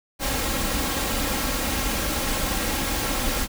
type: noise with comb filter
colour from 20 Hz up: pink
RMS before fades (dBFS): -25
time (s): 0.19-3.48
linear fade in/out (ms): 50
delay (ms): 3.7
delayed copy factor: +0.55
effects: none